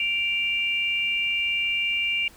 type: tone pair together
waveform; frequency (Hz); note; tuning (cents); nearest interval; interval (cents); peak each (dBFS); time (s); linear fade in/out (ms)
sine; 2349 / 2794; D7 / F7; 0 / 0; minor third; 300; -25; 0-2.28; 2
effects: pink hiss -51 dBFS RMS until 2.36 s